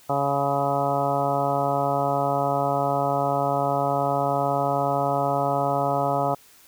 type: harmonic tone with a mistuned harmonic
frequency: 140.2 Hz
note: C#3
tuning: 20 cents sharp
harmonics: 1 / 2 / 3 / 4 / 5 / 6 / 7 / 8 / 9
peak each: -30 / -32 / -32 / -27 / -25 / -29 / -31 / -38 / -31 dBFS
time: 0.09-6.35 s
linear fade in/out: 10 ms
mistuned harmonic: 7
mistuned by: +18 cents
effects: white hiss -53 dBFS RMS until 6.67 s